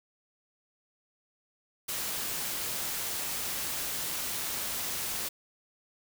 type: noise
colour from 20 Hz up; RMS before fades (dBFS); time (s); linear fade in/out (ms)
white; -34; 1.88-5.29; 10
effects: none